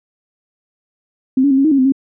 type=tone with pitch steps; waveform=sine; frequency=261.4 / 283.2 / 266.5 / 274 / 313.5 / 275.4 / 258.5 / 270.8 Hz; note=C4 / C#4 / C4 / C#4 / D#4 / C#4 / C4 / C#4; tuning=-1 / +37 / +32 / -20 / +13 / -11 / -21 / -40 cents; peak=-9 dBFS; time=1.37-1.922 s; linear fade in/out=5 ms; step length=69 ms; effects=none